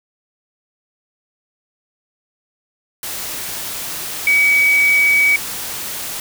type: tone in noise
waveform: sine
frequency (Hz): 2271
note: C#7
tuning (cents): +41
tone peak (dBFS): -10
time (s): 4.27-5.36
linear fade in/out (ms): 2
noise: white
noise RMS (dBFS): -26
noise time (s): 3.03-6.2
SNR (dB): +13
effects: none